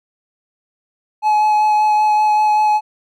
triangle tone with vibrato, 850 Hz, G#5, 40 cents sharp, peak -9 dBFS, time 1.22-2.81 s, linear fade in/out 50 ms, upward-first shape sine, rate 5.2 Hz, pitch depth 11 cents each way, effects none

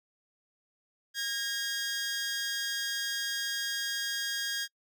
15% pulse tone pair together, 1628 / 1865.8 Hz, G#6 / A#6, -35 / +1 cents, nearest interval major second, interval 236 cents, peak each -25 / -35 dBFS, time 1.14-4.68 s, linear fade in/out 50 ms, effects noise-tail reverb RT60 0.1 s tail -25 dB re dry

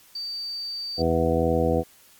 sine tone, 4621 Hz, D8, 29 cents flat, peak -29 dBFS, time 0.15-1.02 s, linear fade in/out 5 ms
harmonic tone, 82.41 Hz, E2, in tune, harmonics 1 / 2 / 3 / 4 / 5 / 6 / 8 / 9, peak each -27 / -28 / -28 / -28 / -30 / -23 / -30 / -30 dBFS, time 0.97-1.84 s, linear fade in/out 50 ms
effects white hiss -54 dBFS RMS until 2.19 s + MP3 96 kbps

